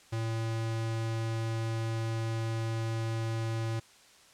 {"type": "tone", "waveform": "square", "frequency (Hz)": 113.1, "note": "A2", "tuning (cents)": 48, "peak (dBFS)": -31, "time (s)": [0.12, 3.8], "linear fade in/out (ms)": 10, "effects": ["white hiss -58 dBFS RMS until 4.33 s", "low-pass 8000 Hz 12 dB/octave"]}